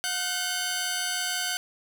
10% pulse tone pair together, 722 / 1529.9 Hz, F#5 / G6, -43 / -43 cents, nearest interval octave + minor second, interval 1300 cents, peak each -24 / -20 dBFS, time 0.04-1.57 s, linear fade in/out 0 ms, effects none

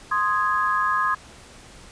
sine chord, Ab major, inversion first, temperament equal, 1046.5 / 1244.5 / 1661.2 Hz, C6 / Eb6 / Ab6, 0 / 0 / 0 cents, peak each -23 / -23 / -25 dBFS, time 0.11-1.15 s, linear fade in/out 10 ms, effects pink hiss -46 dBFS RMS until 1.91 s + resampled to 22050 Hz

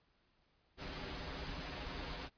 pink noise with comb filter, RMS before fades -44 dBFS, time 0.77-2.3 s, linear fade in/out 50 ms, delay 9 ms, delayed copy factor -0.75, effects pink hiss -75 dBFS RMS until 2.37 s + resampled to 11025 Hz

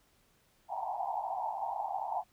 white band-pass noise, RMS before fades -36 dBFS, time 0.68-2.24 s, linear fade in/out 50 ms, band 680 to 940 Hz, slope 96 dB/octave, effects pink hiss -69 dBFS RMS until 2.32 s

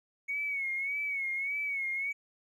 triangle tone with vibrato, 2217 Hz, C#7, in tune, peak -27 dBFS, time 0.28-2.13 s, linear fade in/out 20 ms, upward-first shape sine, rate 1.7 Hz, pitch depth 71 cents each way, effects tanh soft clip ceiling -29 dBFS

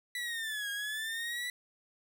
30% pulse linear two-way sweep, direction down then up, 1975.5 to 1624 to 1975.5 Hz, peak -32 dBFS, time 0.15-1.5 s, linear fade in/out 2 ms, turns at 0.7 s, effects none

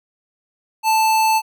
square tone, 880 Hz, A5, in tune, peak -14 dBFS, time 0.83-1.42 s, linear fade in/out 50 ms, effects none

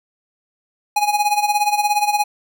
square tone with tremolo, 830.6 Hz, G#5, in tune, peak -13 dBFS, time 0.96-2.24 s, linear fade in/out 5 ms, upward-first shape sine, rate 17 Hz, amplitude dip 75%, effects none

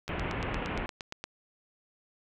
click train, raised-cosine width 0.2 ms, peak -20 dBFS, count 11, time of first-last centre 0.08-1.24 s, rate 8.62 Hz
pink low-pass noise, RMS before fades -34 dBFS, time 0.09-0.86 s, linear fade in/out 0 ms, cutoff 2900 Hz, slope 48 dB/octave
effects none

